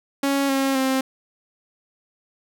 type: tone with pitch steps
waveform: sawtooth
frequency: 277.2 / 270.6 / 264.1 Hz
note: C#4 / C#4 / C4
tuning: 0 / -42 / +16 cents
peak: -15 dBFS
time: 0.23-1.01 s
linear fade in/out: 5 ms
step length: 260 ms
effects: none